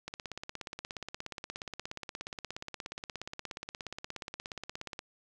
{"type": "click train", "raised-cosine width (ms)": 0.2, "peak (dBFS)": -22, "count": 84, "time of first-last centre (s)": [0.08, 4.991], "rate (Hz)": 16.9, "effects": []}